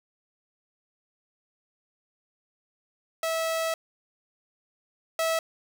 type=tone pair in turn; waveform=sawtooth; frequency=651 / 651 Hz; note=E5 / E5; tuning=-22 / -22 cents; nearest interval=unison; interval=0 cents; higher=neither; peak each=-22 / -20 dBFS; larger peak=second; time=3.23-3.74 / 5.19-5.39 s; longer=first; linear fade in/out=2 ms; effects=none